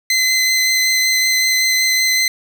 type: tone with vibrato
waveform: 20% pulse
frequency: 2047 Hz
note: C7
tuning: 38 cents flat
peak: -8 dBFS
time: 0.1-2.28 s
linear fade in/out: 2 ms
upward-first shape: triangle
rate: 5.3 Hz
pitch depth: 12 cents each way
effects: none